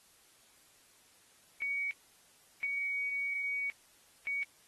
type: tone bursts at uneven times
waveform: sine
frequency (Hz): 2249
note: C#7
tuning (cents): +24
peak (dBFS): -32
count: 3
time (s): 1.62-1.91 / 2.63-3.7 / 4.27-4.43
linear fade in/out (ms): 0
effects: white hiss -64 dBFS RMS until 4.67 s + AAC 32 kbps